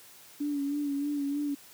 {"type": "tone with vibrato", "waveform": "sine", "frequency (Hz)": 286.3, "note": "D4", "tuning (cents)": -44, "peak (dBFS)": -28, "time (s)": [0.4, 1.55], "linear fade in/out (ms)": 10, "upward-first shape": "sine", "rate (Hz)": 3.2, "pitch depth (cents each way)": 42, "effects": ["white hiss -53 dBFS RMS until 1.73 s", "high-pass 80 Hz 12 dB/octave"]}